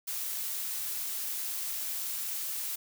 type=noise; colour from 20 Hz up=blue; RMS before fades=-35 dBFS; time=0.07-2.76 s; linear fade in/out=10 ms; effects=none